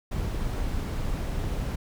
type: noise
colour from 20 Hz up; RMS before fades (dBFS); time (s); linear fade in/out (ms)
brown; -29; 0.11-1.76; 10
effects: none